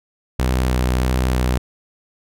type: tone with vibrato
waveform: sawtooth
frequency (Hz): 63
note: B1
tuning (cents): +35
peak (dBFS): -12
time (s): 0.39-1.58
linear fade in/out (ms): 5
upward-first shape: square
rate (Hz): 1.6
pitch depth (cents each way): 11
effects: none